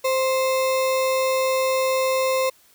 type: tone with sample-and-hold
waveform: sine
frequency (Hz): 523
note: C5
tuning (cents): -1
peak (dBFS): -18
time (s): 0.04-2.5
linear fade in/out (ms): 10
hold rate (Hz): 1575
effects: white hiss -56 dBFS RMS until 2.74 s